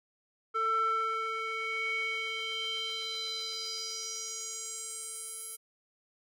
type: tone with band-pass filter sweep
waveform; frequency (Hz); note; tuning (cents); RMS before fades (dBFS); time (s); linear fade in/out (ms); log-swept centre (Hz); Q
square; 446; A4; +23; -35; 0.54-5.57; 20; 1200 to 11000; 4.6
effects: none